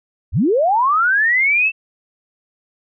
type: linear sweep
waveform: sine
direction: up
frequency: 49.65 to 2685 Hz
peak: -12 dBFS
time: 0.32-1.72 s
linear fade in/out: 50 ms
effects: none